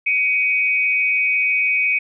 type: tone pair together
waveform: sine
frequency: 2256 / 2502 Hz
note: C#7 / D#7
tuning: +30 / +9 cents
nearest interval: major second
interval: 179 cents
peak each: -18 dBFS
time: 0.06-1.99 s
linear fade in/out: 10 ms
effects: none